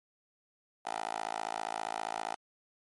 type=tone with high-pass filter; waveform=10% pulse; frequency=55 Hz; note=A1; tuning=in tune; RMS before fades=-37 dBFS; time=0.85-2.35 s; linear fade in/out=10 ms; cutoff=740 Hz; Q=3.2; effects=MP3 48 kbps